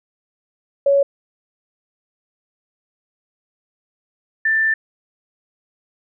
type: tone pair in turn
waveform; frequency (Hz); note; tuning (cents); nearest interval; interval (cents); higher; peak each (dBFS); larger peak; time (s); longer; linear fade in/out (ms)
sine; 559 / 1774.7; C#5 / A6; +14 / +14; octave + minor sixth; 2000; second; -11 / -14; first; 0.86-1.03 / 4.45-4.74; second; 5
effects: none